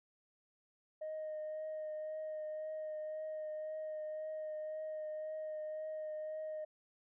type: tone with vibrato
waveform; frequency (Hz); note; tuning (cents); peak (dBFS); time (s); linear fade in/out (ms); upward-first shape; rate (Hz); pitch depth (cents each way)
sine; 620; D#5; -6; -38; 1.01-6.65; 10; triangle; 1.9; 16
effects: tanh soft clip ceiling -37 dBFS